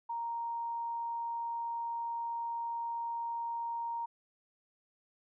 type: tone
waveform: sine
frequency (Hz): 932.3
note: A#5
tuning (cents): 0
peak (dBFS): -34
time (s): 0.09-4.06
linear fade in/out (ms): 10
effects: none